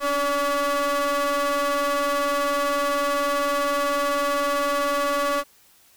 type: ring-modulated tone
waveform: 40% pulse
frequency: 282.7 Hz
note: C#4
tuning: 34 cents sharp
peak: -17 dBFS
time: 0-5.44 s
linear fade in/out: 50 ms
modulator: 856 Hz
effects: white hiss -56 dBFS RMS until 5.96 s